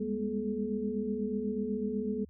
sine tone cluster, 199.8 / 207.9 / 243 / 428.1 Hz, G3 / G#3 / B3 / A4, +33 / +2 / -28 / -47 cents, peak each -38 / -35 / -36 / -35 dBFS, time 0-2.25 s, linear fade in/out 10 ms, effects added 77 Hz sine -53 dBFS peak until 2.29 s

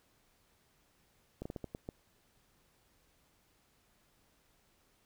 slowing click train, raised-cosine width 2 ms, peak -27 dBFS, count 7, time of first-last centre 1.42-1.889 s, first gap 35 ms, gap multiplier 1.32, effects pink hiss -71 dBFS RMS until 5.05 s

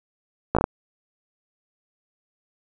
slowing click train, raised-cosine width 1 ms, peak -5 dBFS, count 5, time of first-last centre 0.55-0.641 s, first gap 16 ms, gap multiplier 1.24, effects none

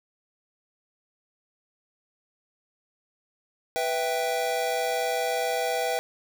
square chord, E minor, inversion second, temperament equal, 493.9 / 659.3 / 784 Hz, B4 / E5 / G5, 0 / 0 / 0 cents, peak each -30 dBFS, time 3.76-5.99 s, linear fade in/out 0 ms, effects 8-bit

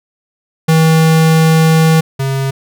square tone pair in turn, 160.5 / 135.28 Hz, E3 / C#3, -46 / -42 cents, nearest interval minor third, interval 296 cents, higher first, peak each -7 / -14 dBFS, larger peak first, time 0.68-2.01 / 2.19-2.51 s, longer first, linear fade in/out 10 ms, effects none

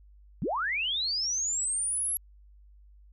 sine linear sweep, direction up, 116.54 to 11350 Hz, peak -27 dBFS, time 0.42-2.17 s, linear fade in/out 0 ms, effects added 50 Hz sine -52 dBFS peak until 3.12 s

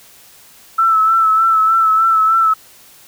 sine tone with vibrato, 1318.5 Hz, E6, in tune, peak -9 dBFS, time 0.78-2.54 s, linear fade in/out 10 ms, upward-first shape sine, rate 3.3 Hz, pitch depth 34 cents each way, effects white hiss -44 dBFS RMS until 3.07 s

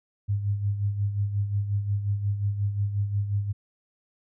sine tone with tremolo, 101.5 Hz, G#2, 39 cents flat, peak -21 dBFS, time 0.28-3.53 s, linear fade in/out 20 ms, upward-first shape sine, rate 5.6 Hz, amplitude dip 60%, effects none

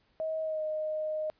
sine tone with pitch glide, 635 to 619.1 Hz, D#5 to D#5, +35 to -9 cents, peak -30 dBFS, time 0.2-1.3 s, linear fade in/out 0 ms, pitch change -44 cents, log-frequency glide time 0.42-0.63 s, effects pink hiss -70 dBFS RMS until 1.39 s + resampled to 11025 Hz

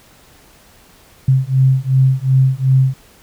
sine beating tone pair, 130.81 / 133.51 Hz, C3 / C3, 0 / +35 cents, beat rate 2.7 Hz, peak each -13 dBFS, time 1.28-2.94 s, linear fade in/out 5 ms, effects pink hiss -47 dBFS RMS until 3.22 s

